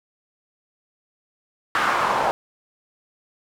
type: noise with band-pass filter sweep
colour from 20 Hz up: pink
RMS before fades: -21 dBFS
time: 1.75-2.31 s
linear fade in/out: 0 ms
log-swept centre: 1400 to 790 Hz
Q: 2.4
effects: none